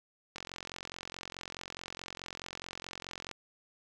click train, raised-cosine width 0.2 ms, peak -23 dBFS, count 133, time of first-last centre 0.36-3.313 s, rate 44.7 Hz, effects none

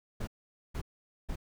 brown noise bursts, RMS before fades -35 dBFS, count 3, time 0.2-1.359 s, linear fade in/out 10 ms, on 73 ms, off 470 ms, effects none

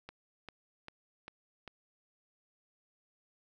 click train, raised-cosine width 0.3 ms, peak -29 dBFS, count 5, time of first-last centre 0.09-1.677 s, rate 2.52 Hz, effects none

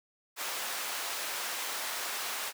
pink high-pass noise, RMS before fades -36 dBFS, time 0.36-2.53 s, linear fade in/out 50 ms, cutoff 830 Hz, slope 12 dB/octave, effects none

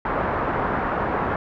white low-pass noise, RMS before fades -24 dBFS, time 0.05-1.36 s, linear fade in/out 2 ms, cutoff 1400 Hz, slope 24 dB/octave, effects none

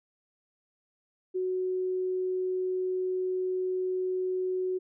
sine tone, 370 Hz, F#4, in tune, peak -27 dBFS, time 1.34-4.79 s, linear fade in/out 20 ms, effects none

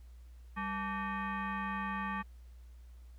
sine tone with frequency modulation, 480 Hz, B4, 49 cents flat, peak -34 dBFS, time 0.56-2.23 s, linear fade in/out 20 ms, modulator 676 Hz, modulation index 2.3, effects added 60 Hz sine -50 dBFS peak until 3.18 s + pink hiss -71 dBFS RMS until 3.18 s

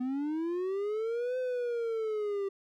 triangle linear two-way sweep, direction up then down, 246.9 to 513 to 389.8 Hz, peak -28 dBFS, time 0-2.49 s, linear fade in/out 10 ms, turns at 1.38 s, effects none

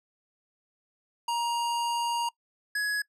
square tone pair in turn, 942 / 1678.5 Hz, A#5 / G#6, +18 / +18 cents, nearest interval minor seventh, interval 1000 cents, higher second, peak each -27 dBFS, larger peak neither, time 1.28-2.29 / 2.75-3.02 s, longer first, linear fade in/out 5 ms, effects noise-tail reverb RT60 0.1 s tail -23 dB re dry + low-pass 11000 Hz 12 dB/octave

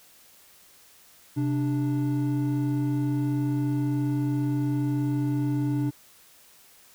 triangle tone pair together, 130.83 / 293.7 Hz, C3 / D4, 0 / 0 cents, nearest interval octave + major second, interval 1400 cents, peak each -24 dBFS, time 1.36-5.91 s, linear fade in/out 20 ms, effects white hiss -55 dBFS RMS until 6.94 s

